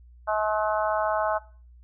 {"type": "harmonic tone", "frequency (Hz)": 213.8, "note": "A3", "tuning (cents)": -49, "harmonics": [3, 4, 5, 6, 7], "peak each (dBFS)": [-26, -28, -30, -32, -33], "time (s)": [0.27, 1.39], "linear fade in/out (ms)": 20, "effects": ["noise-tail reverb RT60 0.4 s tail -19 dB re dry", "added 60 Hz sine -48 dBFS peak until 1.83 s"]}